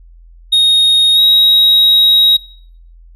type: tone with pitch glide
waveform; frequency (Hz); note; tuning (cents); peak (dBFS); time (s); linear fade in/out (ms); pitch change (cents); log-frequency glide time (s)
triangle; 3729 to 3805; A#7 to A#7; 0 to +35; -5; 0.52-2.37; 10; +35; 1.14-1.2
effects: noise-tail reverb RT60 0.6 s tail -22 dB re dry + added 42 Hz sine -37 dBFS peak until 3.15 s